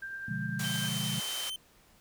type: tone with tremolo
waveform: sine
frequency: 1583 Hz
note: G6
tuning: 17 cents sharp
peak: -36 dBFS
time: 0.02-0.88 s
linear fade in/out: 5 ms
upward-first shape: sine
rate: 10 Hz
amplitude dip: 30%
type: chord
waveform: sine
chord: B diminished seventh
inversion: none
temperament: equal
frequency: 123.47 / 146.83 / 174.61 / 207.7 Hz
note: B2 / D3 / F3 / Ab3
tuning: 0 / 0 / 0 / 0 cents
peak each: -38 dBFS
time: 0.28-1.2 s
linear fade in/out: 5 ms
type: band-pass noise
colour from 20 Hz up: white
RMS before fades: -39 dBFS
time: 0.59-1.5 s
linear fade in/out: 5 ms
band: 420 to 10000 Hz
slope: 12 dB/octave
type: tone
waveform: 45% pulse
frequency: 3089 Hz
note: G7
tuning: 26 cents flat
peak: -35 dBFS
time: 0.64-1.56 s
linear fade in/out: 2 ms
effects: pink hiss -62 dBFS RMS until 2 s